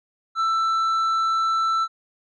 sine tone with tanh clipping, 1329 Hz, E6, 14 cents sharp, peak -20 dBFS, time 0.35-1.88 s, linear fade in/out 50 ms, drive 6 dB, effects none

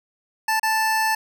25% pulse tone with dropouts, 880 Hz, A5, in tune, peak -15 dBFS, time 0.48-1.15 s, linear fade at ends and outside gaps 5 ms, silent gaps 0.597-0.63 s, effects none

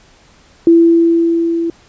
sine tone with level ramp, 334.6 Hz, E4, 26 cents sharp, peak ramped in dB -3 to -14 dBFS, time 0.67-1.7 s, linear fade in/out 2 ms, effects pink hiss -47 dBFS RMS until 1.88 s + resampled to 16000 Hz

